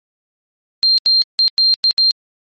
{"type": "tone bursts at uneven times", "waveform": "sine", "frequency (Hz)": 4179, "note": "C8", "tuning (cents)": -3, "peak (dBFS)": -9, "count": 6, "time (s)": [[0.83, 0.98], [1.06, 1.22], [1.39, 1.48], [1.58, 1.74], [1.84, 1.91], [1.98, 2.11]], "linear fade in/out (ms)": 0, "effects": ["MP3 32 kbps"]}